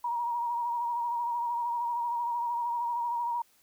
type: tone with vibrato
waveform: sine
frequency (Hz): 949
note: A#5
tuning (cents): +31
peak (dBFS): -28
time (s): 0.04-3.42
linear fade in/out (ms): 5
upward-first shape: sine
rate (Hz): 13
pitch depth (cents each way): 36
effects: white hiss -65 dBFS RMS until 3.62 s